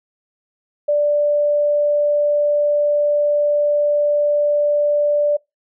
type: tone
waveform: sine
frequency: 587.3 Hz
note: D5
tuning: in tune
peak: -13 dBFS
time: 0.88-5.37 s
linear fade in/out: 10 ms
effects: noise-tail reverb RT60 0.2 s tail -25 dB re dry